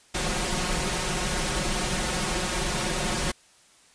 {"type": "noise with comb filter", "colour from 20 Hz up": "pink", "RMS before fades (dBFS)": -27, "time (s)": [0.14, 3.32], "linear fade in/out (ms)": 10, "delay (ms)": 5.5, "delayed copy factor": 0.8, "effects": ["white hiss -57 dBFS RMS until 3.94 s", "resampled to 22050 Hz"]}